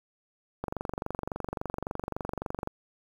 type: click train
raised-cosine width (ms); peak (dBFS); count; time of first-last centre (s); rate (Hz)
1; -18; 49; 0.64-2.674; 23.6
effects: 8-bit